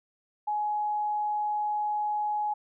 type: tone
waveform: sine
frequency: 840 Hz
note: G#5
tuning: 19 cents sharp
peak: -26 dBFS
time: 0.47-2.54 s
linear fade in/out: 10 ms
effects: none